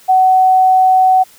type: tone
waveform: sine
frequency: 750 Hz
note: F#5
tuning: 23 cents sharp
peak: -6 dBFS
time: 0.08-1.24 s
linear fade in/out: 20 ms
effects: white hiss -44 dBFS RMS until 1.38 s